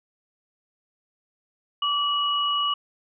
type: tone pair together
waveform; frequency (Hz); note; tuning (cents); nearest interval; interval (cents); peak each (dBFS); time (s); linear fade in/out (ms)
sine; 1157.6 / 2917; D6 / F#7; -25 / -25; octave + major third; 1600; -24; 1.82-2.74; 5
effects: none